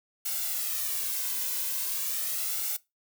blue noise with flanger, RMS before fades -31 dBFS, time 0.25-2.77 s, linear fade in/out 10 ms, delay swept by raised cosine 1.4 to 1.98 ms, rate 0.4 Hz, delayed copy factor +0.6, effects noise-tail reverb RT60 0.2 s tail -20 dB re dry

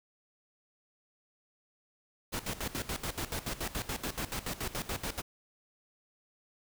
pink noise with tremolo, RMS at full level -35 dBFS, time 2.32-5.22 s, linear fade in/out 20 ms, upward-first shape square, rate 7 Hz, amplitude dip 80%, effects none

